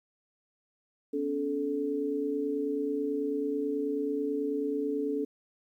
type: tone cluster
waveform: sine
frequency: 255.2 / 284.4 / 434.6 Hz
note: C4 / C#4 / A4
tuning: -43 / +45 / -21 cents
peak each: -40 / -31 / -31 dBFS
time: 1.13-5.25 s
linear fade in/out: 10 ms
effects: 11-bit